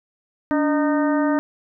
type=harmonic tone with a mistuned harmonic; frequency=306.7 Hz; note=D#4; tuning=25 cents flat; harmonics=1 / 2 / 3 / 4 / 5 / 6; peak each=-18 / -24 / -28 / -30 / -32 / -34 dBFS; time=0.51-1.39 s; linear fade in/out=0 ms; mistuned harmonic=1; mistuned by=-100 cents; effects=none